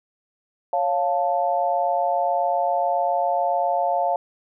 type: chord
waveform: sine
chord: Db augmented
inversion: none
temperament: equal with one note detuned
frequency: 554.4 / 701.7 / 880 Hz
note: Db5 / F5 / A5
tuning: 0 / +8 / 0 cents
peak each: -25 / -21 / -25 dBFS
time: 0.73-4.16 s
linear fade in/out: 2 ms
effects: none